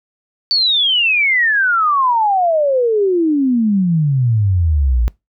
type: exponential sweep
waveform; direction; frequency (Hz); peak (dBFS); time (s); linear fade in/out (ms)
sine; down; 4575 to 55; -11; 0.51-5.08; 0
effects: noise-tail reverb RT60 0.2 s tail -23 dB re dry